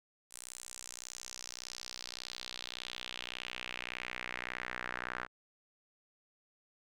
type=tone with band-pass filter sweep; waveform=sawtooth; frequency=61.74 Hz; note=B1; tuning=in tune; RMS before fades=-44 dBFS; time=0.3-5.28 s; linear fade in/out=50 ms; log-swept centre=8900 to 1500 Hz; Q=2.6; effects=none